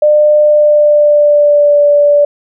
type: tone with pitch glide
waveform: sine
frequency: 600 to 581.9 Hz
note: D5 to D5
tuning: +37 to -16 cents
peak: -4 dBFS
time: 0.02-2.25 s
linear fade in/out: 5 ms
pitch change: -53 cents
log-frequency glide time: 0.39-1.82 s
effects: none